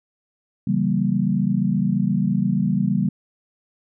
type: chord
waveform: sine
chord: C# diminished seventh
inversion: none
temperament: equal with one note detuned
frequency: 138.59 / 164.81 / 193.3 / 233.1 Hz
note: C#3 / E3 / G3 / Bb3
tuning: 0 / 0 / -24 / 0 cents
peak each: -25 / -25 / -20 / -24 dBFS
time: 0.67-3.09 s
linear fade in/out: 5 ms
effects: none